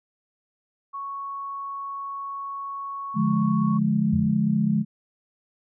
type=tone; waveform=sine; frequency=1108.7 Hz; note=C#6; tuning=in tune; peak=-30 dBFS; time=0.93-3.79 s; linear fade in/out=20 ms
type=chord; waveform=sine; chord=D diminished; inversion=none; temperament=just; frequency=146.83 / 176.2 / 211.4 Hz; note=D3 / F3 / Ab3; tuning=0 / +16 / +31 cents; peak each=-26 / -25 / -21 dBFS; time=3.14-4.85 s; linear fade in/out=50 ms
type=tone with exponential decay; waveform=sine; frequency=89.3 Hz; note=F2; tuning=39 cents sharp; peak=-23 dBFS; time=4.13-4.49 s; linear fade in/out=5 ms; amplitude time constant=78 ms
effects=none